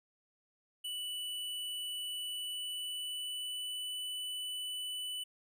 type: tone with pitch glide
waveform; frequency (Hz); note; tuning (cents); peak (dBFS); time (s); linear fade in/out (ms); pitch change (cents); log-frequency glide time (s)
square; 2967 to 2984; F#7 to F#7; +4 to +14; -38; 0.84-5.24; 10; +10; 2.32-3.99
effects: none